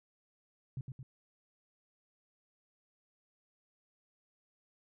sine tone with echo, 130.81 Hz, C3, in tune, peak -36 dBFS, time 0.77-0.81 s, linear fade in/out 2 ms, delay 110 ms, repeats 2, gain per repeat -4 dB, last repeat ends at 1.03 s, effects none

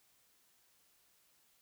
silence, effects white hiss -71 dBFS RMS until 1.61 s

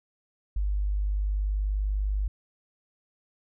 sine tone, 50.2 Hz, G1, 42 cents sharp, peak -24 dBFS, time 0.56-2.28 s, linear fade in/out 5 ms, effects none

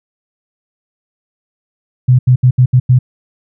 sine tone bursts at uneven times, 126.3 Hz, B2, 39 cents sharp, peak -4 dBFS, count 6, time 2.08-2.19 / 2.27-2.36 / 2.43-2.51 / 2.58-2.66 / 2.73-2.8 / 2.89-2.99 s, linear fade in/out 10 ms, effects none

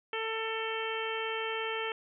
harmonic tone, 445.7 Hz, A4, 22 cents sharp, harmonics 1 / 2 / 3 / 4 / 5 / 6 / 7, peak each -36 / -40 / -40 / -41 / -41 / -41 / -41 dBFS, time 0.13-1.92 s, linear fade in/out 2 ms, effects none

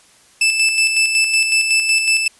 sawtooth tone with tremolo, 2637 Hz, E7, in tune, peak -8 dBFS, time 0.41-2.28 s, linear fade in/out 5 ms, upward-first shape square, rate 5.4 Hz, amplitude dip 45%, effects white hiss -50 dBFS RMS until 2.39 s + resampled to 24000 Hz

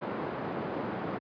pink band-pass noise, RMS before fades -35 dBFS, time 0.01-1.19 s, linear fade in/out 20 ms, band 180 to 1100 Hz, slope 12 dB/octave, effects high-pass 80 Hz 12 dB/octave + resampled to 11025 Hz

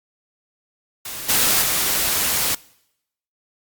white noise with level steps, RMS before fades -31 / -17 / -20 dBFS, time 1.05-2.55 s, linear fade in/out 5 ms, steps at 1.28 / 1.61 s, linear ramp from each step 20 ms, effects noise-tail reverb RT60 0.8 s tail -23 dB re dry + Opus 48 kbps

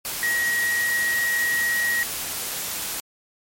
sine tone in noise, 1899 Hz, A#6, 32 cents sharp, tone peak -20 dBFS, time 0.23-2.03 s, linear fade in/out 0 ms, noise white, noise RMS -29 dBFS, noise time 0.05-3 s, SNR +6 dB, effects MP3 64 kbps

